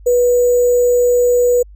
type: tone with sample-and-hold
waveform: sine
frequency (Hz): 488.8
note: B4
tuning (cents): -18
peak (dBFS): -9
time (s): 0.06-1.63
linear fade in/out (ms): 10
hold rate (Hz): 7350
effects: added 50 Hz sine -36 dBFS peak until 1.75 s